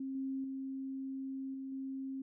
sine tone with level steps, 267.5 Hz, C4, 38 cents sharp, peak -37 / -35 / -38 / -40 / -38 dBFS, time 0-2.22 s, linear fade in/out 5 ms, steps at 0.15 / 0.44 / 1.54 / 1.72 s, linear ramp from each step 2 ms, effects none

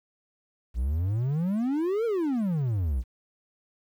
triangle exponential two-way sweep, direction up then down, 55.8 to 477.8 to 55.8 Hz, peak -22 dBFS, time 0.74-3.04 s, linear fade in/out 50 ms, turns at 2.05 s, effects 10-bit

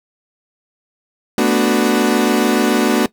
35% pulse chord, B minor seventh, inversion third, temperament equal, 220 / 246.9 / 293.7 / 370 Hz, A3 / B3 / D4 / F#4, 0 / 0 / 0 / 0 cents, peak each -16 dBFS, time 1.38-3.06 s, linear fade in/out 2 ms, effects noise-tail reverb RT60 0.1 s tail -18 dB re dry

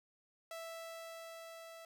sawtooth tone with level ramp, 659.3 Hz, E5, in tune, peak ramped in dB -40 to -47 dBFS, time 0.51-1.85 s, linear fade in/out 2 ms, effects none

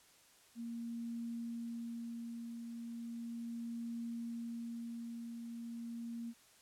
sine tone with tremolo, 233.1 Hz, A#3, in tune, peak -39 dBFS, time 0.55-6.34 s, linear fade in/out 50 ms, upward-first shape triangle, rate 0.36 Hz, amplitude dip 40%, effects white hiss -65 dBFS RMS until 6.61 s + low-pass 11000 Hz 12 dB/octave

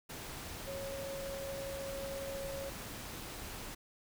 sine tone in noise, 549 Hz, C#5, 17 cents flat, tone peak -40 dBFS, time 0.67-2.7 s, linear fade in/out 10 ms, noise pink, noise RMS -45 dBFS, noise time 0.09-3.75 s, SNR +2 dB, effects none

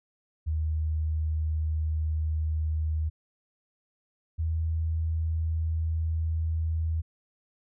sine tone pair in turn, 78.2 / 80.68 Hz, D#2 / E2, +9 / -37 cents, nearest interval minor second, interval 54 cents, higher second, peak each -25 dBFS, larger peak neither, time 0.46-3.1 / 4.38-7.02 s, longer neither, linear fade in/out 20 ms, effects none

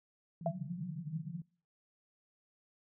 white band-pass noise, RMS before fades -41 dBFS, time 0.41-1.42 s, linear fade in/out 2 ms, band 140 to 180 Hz, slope 96 dB/octave
sine tone with exponential decay, 671 Hz, E5, 31 cents sharp, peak -27 dBFS, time 0.46-0.56 s, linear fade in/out 2 ms, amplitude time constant 21 ms
effects noise-tail reverb RT60 0.5 s tail -26 dB re dry

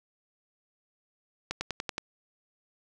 accelerating click train, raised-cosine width 0.2 ms, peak -14 dBFS, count 6, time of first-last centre 1.51-1.981 s, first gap 100 ms, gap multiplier 0.97, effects none

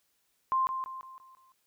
sine tone with echo, 1049 Hz, C6, 4 cents sharp, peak -24 dBFS, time 0.52-0.67 s, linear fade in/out 0 ms, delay 170 ms, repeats 5, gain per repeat -7 dB, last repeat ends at 1.52 s, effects white hiss -74 dBFS RMS until 1.66 s

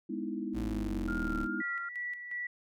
sine chord, E major seventh, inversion first, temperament just, 206 / 247.2 / 309 / 329.6 Hz, G#3 / B3 / D#4 / E4, -14 / +2 / -12 / 0 cents, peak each -39 dBFS, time 0.09-1.62 s, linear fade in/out 10 ms
35% pulse linear sweep, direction down, 58.27 to 33.56 Hz, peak -34 dBFS, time 0.53-1.48 s, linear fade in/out 50 ms
sine tone with vibrato, 1396.9 Hz, F6, in tune, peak -36 dBFS, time 1.08-1.89 s, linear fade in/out 5 ms, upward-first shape sine, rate 2.5 Hz, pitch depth 18 cents each way
sine tone with tremolo, 1951 Hz, B6, 22 cents flat, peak -34 dBFS, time 1.6-2.47 s, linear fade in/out 5 ms, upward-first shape square, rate 2.8 Hz, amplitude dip 55%
effects none

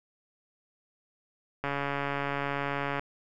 click train, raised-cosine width 0.5 ms, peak -16 dBFS, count 192, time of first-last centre 1.64-2.995 s, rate 141 Hz, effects none

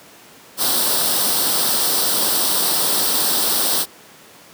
white noise with comb filter, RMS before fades -18 dBFS, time 0.57-3.86 s, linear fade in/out 50 ms, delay 0.22 ms, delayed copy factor +0.65, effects pink hiss -44 dBFS RMS until 4.53 s + high-pass 200 Hz 12 dB/octave

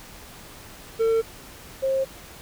triangle / sine tone pair in turn, 451.3 / 533.9 Hz, A4 / C5, +44 / +35 cents, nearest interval minor third, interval 291 cents, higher second, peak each -16 / -20 dBFS, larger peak first, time 0.99-1.22 / 1.82-2.05 s, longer neither, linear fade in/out 20 ms, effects pink hiss -44 dBFS RMS until 2.41 s

